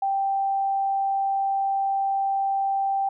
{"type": "tone", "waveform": "sine", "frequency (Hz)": 784, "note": "G5", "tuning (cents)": 0, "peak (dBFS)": -21, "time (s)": [0.02, 3.09], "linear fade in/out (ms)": 5, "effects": []}